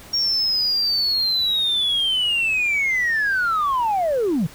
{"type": "linear sweep", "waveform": "sine", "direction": "down", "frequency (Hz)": [5580, 138.59], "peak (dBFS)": -16, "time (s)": [0.13, 4.47], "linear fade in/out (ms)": 10, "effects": ["tanh soft clip ceiling -15 dBFS", "pink hiss -43 dBFS RMS until 4.54 s"]}